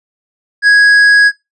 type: tone with hard clipping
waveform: sine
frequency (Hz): 1660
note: G#6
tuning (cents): -1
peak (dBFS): -5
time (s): 0.62-1.32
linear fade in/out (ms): 50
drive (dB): 6
effects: noise-tail reverb RT60 0.2 s tail -21 dB re dry + resampled to 24000 Hz